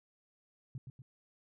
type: tone with echo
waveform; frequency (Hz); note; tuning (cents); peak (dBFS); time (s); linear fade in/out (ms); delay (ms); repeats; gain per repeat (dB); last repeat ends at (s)
sine; 128.2; C3; -35; -39; 0.75-0.78; 2; 120; 2; -5; 1.02
effects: none